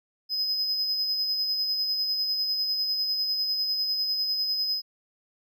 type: tone with tremolo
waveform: triangle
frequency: 5050 Hz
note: D#8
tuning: 25 cents sharp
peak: -22 dBFS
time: 0.29-4.82 s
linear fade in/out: 50 ms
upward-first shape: sine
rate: 10 Hz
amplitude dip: 35%
effects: none